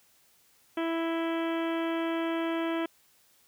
harmonic tone with a mistuned harmonic, 330 Hz, E4, 2 cents sharp, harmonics 1 / 2 / 3 / 4 / 5 / 6 / 7 / 8 / 9 / 10, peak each -29 / -35 / -39 / -41 / -43 / -45 / -46 / -47 / -48 / -49 dBFS, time 0.77-2.86 s, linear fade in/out 5 ms, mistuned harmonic 9, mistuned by +48 cents, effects white hiss -64 dBFS RMS until 3.47 s

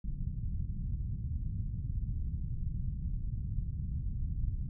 pink low-pass noise, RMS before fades -35 dBFS, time 0.04-4.69 s, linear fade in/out 2 ms, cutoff 150 Hz, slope 24 dB/octave, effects none

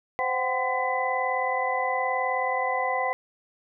sine tone cluster, 518 / 734 / 773 / 1025 / 2003 Hz, C5 / F#5 / G5 / C6 / B6, -17 / -14 / -24 / -36 / +24 cents, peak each -30 dBFS, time 0.19-3.13 s, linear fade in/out 0 ms, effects none

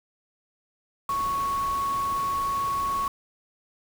sine tone in noise, 1108.7 Hz, C#6, in tune, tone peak -24 dBFS, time 1.09-3.08 s, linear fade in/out 2 ms, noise pink, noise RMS -39 dBFS, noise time 1.09-3.08 s, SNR +12 dB, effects none

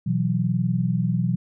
sine chord, B suspended fourth, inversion none, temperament equal, 123.47 / 164.81 / 185 Hz, B2 / E3 / F#3, 0 / 0 / 0 cents, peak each -24 dBFS, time 0.06-1.36 s, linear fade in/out 10 ms, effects none

